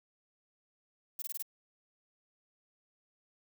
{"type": "noise bursts", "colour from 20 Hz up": "violet", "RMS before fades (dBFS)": -38, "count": 5, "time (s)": [1.19, 1.425], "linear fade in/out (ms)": 5, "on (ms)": 31, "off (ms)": 20, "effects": []}